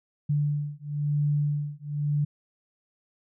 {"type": "beating tone pair", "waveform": "sine", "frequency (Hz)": [146.2, 147.2], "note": ["D3", "D3"], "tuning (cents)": [-7, 4], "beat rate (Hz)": 1, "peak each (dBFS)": -27, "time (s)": [0.29, 2.25], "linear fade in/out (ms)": 10, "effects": []}